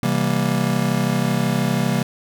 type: chord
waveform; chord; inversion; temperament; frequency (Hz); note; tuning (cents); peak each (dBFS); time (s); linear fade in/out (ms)
square; C dominant seventh; none; just; 130.81 / 163.52 / 196.22 / 235.5; C3 / E3 / G3 / Bb3; 0 / -14 / +2 / +18; -24; 0.03-2.03; 2
effects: none